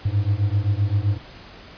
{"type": "beating tone pair", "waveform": "triangle", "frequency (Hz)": [98, 105.7], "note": ["G2", "G#2"], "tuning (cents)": [0, 31], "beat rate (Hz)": 7.7, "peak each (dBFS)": -19, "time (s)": [0.05, 1.18], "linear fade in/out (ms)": 10, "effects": ["pink hiss -43 dBFS RMS until 1.77 s", "resampled to 11025 Hz"]}